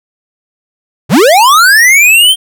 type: linear sweep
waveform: square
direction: up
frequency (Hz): 99.4 to 3200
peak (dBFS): -3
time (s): 1.09-2.36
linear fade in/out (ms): 50
effects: none